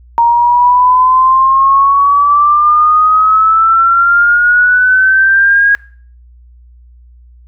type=exponential sweep; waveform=sine; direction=up; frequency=932.3 to 1644 Hz; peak=-5 dBFS; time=0.18-5.75 s; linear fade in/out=0 ms; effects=noise-tail reverb RT60 0.5 s tail -22 dB re dry + added 60 Hz sine -37 dBFS peak until 7.47 s